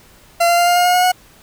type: tone with pitch steps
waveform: 40% pulse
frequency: 685 / 691.4 / 697.8 / 704.3 / 710.8 / 717.4 / 724.1 / 730.8 Hz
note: F5 / F5 / F5 / F5 / F5 / F5 / F#5 / F#5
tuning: -34 / -18 / -2 / +14 / +30 / +46 / -38 / -22 cents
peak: -10 dBFS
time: 0.4-1.12 s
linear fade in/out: 10 ms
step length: 90 ms
effects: pink hiss -47 dBFS RMS until 1.42 s